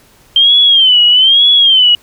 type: tone with vibrato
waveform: sine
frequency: 3136 Hz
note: G7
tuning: in tune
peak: -4 dBFS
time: 0.36-1.95 s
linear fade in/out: 2 ms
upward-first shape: sine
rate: 1.1 Hz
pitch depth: 130 cents each way
effects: pink hiss -46 dBFS RMS until 2.02 s